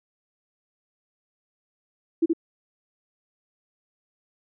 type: tone with echo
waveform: sine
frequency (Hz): 330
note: E4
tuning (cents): +2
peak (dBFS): -16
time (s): 2.22-2.26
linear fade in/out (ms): 10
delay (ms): 74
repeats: 1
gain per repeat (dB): -2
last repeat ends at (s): 2.334
effects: none